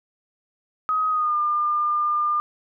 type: tone with pitch glide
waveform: sine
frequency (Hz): 1261 to 1202.7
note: D#6 to D6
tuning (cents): +23 to +41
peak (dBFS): -19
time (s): 0.89-2.4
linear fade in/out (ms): 0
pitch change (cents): -82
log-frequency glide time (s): 1.09-1.36
effects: none